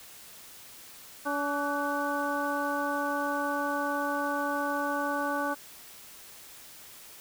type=harmonic tone with a mistuned harmonic; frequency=286.2 Hz; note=D4; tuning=45 cents flat; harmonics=1 / 2 / 3 / 4 / 5; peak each=-34 / -34 / -34 / -34 / -34 dBFS; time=1.25-5.55 s; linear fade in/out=20 ms; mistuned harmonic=5; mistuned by=+70 cents; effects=white hiss -49 dBFS RMS until 7.2 s